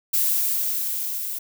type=noise with level ramp; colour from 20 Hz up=violet; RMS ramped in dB=-20 to -30 dBFS; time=0.13-1.39 s; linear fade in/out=10 ms; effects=none